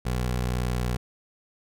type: tone with pitch glide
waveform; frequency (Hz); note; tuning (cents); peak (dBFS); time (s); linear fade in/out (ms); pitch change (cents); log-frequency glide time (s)
20% pulse; 61.74 to 61.03; B1 to B1; 0 to -20; -20; 0.05-0.97; 10; -20; 0.49-0.82
effects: none